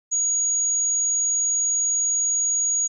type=tone; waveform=sine; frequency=6730 Hz; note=G#8; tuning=22 cents sharp; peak=-19 dBFS; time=0.11-2.88 s; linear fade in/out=20 ms; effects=none